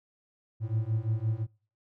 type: beating tone pair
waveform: triangle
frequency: 107.6 / 113.4 Hz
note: A2 / A#2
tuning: -38 / -47 cents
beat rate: 5.8 Hz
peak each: -28 dBFS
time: 0.6-1.47 s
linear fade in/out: 50 ms
effects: noise-tail reverb RT60 0.4 s tail -24 dB re dry